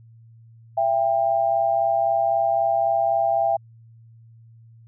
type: tone pair together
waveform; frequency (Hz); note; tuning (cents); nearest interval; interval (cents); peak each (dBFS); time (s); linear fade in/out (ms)
sine; 671 / 794.8; E5 / G5; +31 / +24; minor third; 293; -20 / -21; 0.77-3.57; 10
effects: added 114 Hz sine -46 dBFS peak until 4.87 s